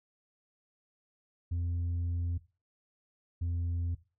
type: tone pair in turn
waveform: sine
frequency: 86.2 / 85.8 Hz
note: F2 / F2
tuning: -22 / -30 cents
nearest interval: unison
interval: 8 cents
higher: first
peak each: -27 dBFS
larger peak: neither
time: 1.51-2.38 / 3.41-3.95 s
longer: first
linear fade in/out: 10 ms
effects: noise-tail reverb RT60 0.3 s tail -18 dB re dry + tanh soft clip ceiling -29 dBFS